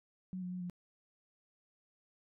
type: tone with pitch steps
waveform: sine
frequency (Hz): 185.2 / 180.2 / 181.7 / 177.4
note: F#3 / F#3 / F#3 / F3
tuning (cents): +2 / -45 / -31 / +27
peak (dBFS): -38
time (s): 0.33-0.698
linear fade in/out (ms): 0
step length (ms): 92
effects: none